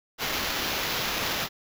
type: noise with sample-and-hold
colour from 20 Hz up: blue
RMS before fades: -29 dBFS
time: 0.18-1.49 s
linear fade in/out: 50 ms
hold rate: 8820 Hz
effects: none